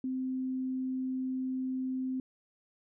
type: tone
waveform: sine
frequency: 259.2 Hz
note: C4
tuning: 16 cents flat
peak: -31 dBFS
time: 0.04-2.2 s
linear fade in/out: 2 ms
effects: none